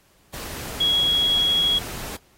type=tone in noise; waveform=sine; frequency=3322 Hz; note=G#7; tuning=in tune; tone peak=-17 dBFS; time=0.8-1.79 s; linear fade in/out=10 ms; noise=pink; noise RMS=-34 dBFS; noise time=0.33-2.17 s; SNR=+14 dB; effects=pink hiss -59 dBFS RMS until 2.37 s + AAC 48 kbps